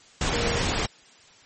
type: tone in noise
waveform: sine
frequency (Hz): 470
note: A#4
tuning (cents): +14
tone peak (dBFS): -29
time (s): 0.33-0.61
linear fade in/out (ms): 2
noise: pink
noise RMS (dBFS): -25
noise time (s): 0.21-0.86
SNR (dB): -7
effects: white hiss -53 dBFS RMS until 1.45 s + MP3 32 kbps